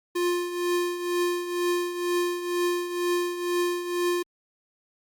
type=tone with tremolo; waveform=square; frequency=351.8 Hz; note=F4; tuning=13 cents sharp; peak=-22 dBFS; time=0.15-4.23 s; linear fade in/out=10 ms; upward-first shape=triangle; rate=2.1 Hz; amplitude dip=70%; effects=Opus 48 kbps